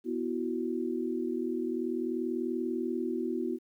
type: chord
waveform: sine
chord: B suspended fourth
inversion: none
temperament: equal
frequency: 246.9 / 329.6 / 370 Hz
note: B3 / E4 / F#4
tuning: 0 / 0 / 0 cents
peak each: -34 dBFS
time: 0.04-3.59 s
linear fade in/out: 50 ms
effects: 11-bit